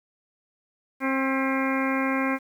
harmonic tone with a mistuned harmonic, 266.6 Hz, C4, 33 cents sharp, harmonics 1 / 2 / 3 / 4 / 5 / 6 / 7 / 8 / 9, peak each -25 / -31 / -35 / -31 / -36 / -33 / -37 / -33 / -36 dBFS, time 1-2.39 s, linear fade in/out 50 ms, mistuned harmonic 7, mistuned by +74 cents, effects 9-bit

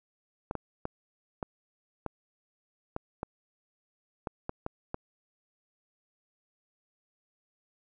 clicks, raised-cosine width 1 ms, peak -19 dBFS, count 11, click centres 0.511 / 0.553 / 0.854 / 1.428 / 2.063 / 2.964 / 3.231 / 4.272 / 4.494 / 4.664 / 4.944 s, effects none

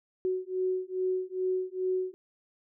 sine beating tone pair, 370 / 372.4 Hz, F#4 / F#4, 0 / +11 cents, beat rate 2.4 Hz, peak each -31 / -31 dBFS, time 0.25-2.14 s, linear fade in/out 0 ms, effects none

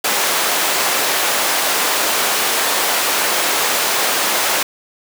pink high-pass noise, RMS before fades -17 dBFS, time 0.04-4.63 s, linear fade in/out 5 ms, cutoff 560 Hz, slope 12 dB/octave, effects none

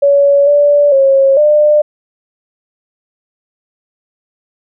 sine tone with pitch steps, 565 / 580 / 543 / 599 Hz, C#5 / D5 / C#5 / D5, +33 / -22 / -36 / +34 cents, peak -5 dBFS, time 0.02-1.82 s, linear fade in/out 10 ms, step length 450 ms, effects none

